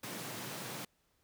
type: high-pass noise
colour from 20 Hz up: pink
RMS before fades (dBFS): -43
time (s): 0.03-0.85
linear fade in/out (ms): 5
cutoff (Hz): 110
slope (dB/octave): 96
effects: pink hiss -75 dBFS RMS until 1.23 s